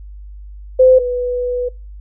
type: tone pair in turn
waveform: sine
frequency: 514 / 493.4 Hz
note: C5 / B4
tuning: -31 / -2 cents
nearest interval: minor second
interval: 71 cents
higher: first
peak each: -5 / -16 dBFS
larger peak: first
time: 0.79-0.99 / 0.99-1.69 s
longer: second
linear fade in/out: 10 ms
effects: noise-tail reverb RT60 0.3 s tail -26 dB re dry + added 50 Hz sine -31 dBFS peak until 2 s